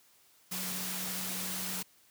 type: tone in noise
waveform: sine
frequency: 185 Hz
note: F#3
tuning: in tune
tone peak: -43 dBFS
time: 0.51-1.83 s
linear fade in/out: 10 ms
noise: white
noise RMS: -37 dBFS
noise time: 0.51-1.83 s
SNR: -9 dB
effects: white hiss -64 dBFS RMS until 2.1 s + high-pass 80 Hz 12 dB/octave